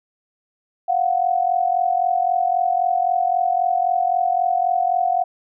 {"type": "tone pair together", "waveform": "sine", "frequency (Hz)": [700, 743.8], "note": ["F5", "F#5"], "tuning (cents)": [4, 9], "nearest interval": "minor second", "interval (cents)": 105, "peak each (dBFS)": -19, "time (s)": [0.88, 5.24], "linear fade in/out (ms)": 10, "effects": []}